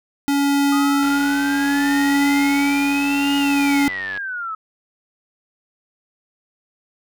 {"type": "tone with tremolo", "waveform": "square", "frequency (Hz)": 281.8, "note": "C#4", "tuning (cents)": 29, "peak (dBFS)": -15, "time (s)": [0.28, 3.88], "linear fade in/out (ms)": 0, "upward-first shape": "triangle", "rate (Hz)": 0.63, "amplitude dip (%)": 35}
{"type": "exponential two-way sweep", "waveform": "sine", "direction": "up then down", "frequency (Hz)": [1229, 2884, 1275], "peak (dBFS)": -24, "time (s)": [0.72, 4.55], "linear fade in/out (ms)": 5, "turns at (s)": 3.37}
{"type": "click train", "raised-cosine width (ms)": 0.3, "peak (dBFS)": -17, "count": 301, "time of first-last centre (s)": [1.03, 4.175], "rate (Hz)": 95.4}
{"effects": []}